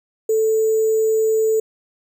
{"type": "tone with sample-and-hold", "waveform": "sine", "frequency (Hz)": 440, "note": "A4", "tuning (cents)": 0, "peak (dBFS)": -14, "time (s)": [0.29, 1.6], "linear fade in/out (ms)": 5, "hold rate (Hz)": 7350, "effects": []}